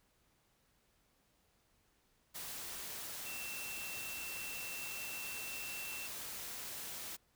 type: tone in noise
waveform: sine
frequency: 2690 Hz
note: E7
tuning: 34 cents sharp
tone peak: -45 dBFS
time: 3.25-6.08 s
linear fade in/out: 20 ms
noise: white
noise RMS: -45 dBFS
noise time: 2.34-7.17 s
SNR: -3 dB
effects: pink hiss -74 dBFS RMS until 7.35 s